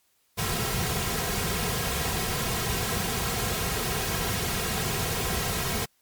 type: noise with comb filter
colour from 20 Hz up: pink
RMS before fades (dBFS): -28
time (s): 0.37-5.86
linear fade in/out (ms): 20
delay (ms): 3.4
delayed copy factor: -0.65
effects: white hiss -68 dBFS RMS until 6.01 s + MP3 96 kbps